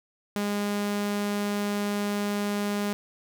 sawtooth tone, 204.8 Hz, G#3, 24 cents flat, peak -22 dBFS, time 0.36-2.93 s, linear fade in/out 0 ms, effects none

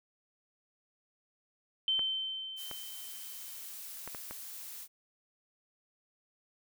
sine tone with exponential decay, 3093 Hz, G7, 24 cents flat, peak -26 dBFS, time 1.88-3.72 s, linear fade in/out 1 ms, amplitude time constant 400 ms
clicks, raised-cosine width 0.5 ms, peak -27 dBFS, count 5, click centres 1.993 / 2.713 / 4.076 / 4.148 / 4.31 s
blue noise, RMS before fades -45 dBFS, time 2.56-4.88 s, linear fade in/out 50 ms
effects none

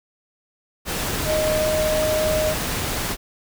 sine tone in noise, 620 Hz, D#5, 6 cents flat, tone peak -19 dBFS, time 1.25-2.55 s, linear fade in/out 50 ms, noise pink, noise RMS -25 dBFS, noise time 0.85-3.17 s, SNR +3 dB, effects none

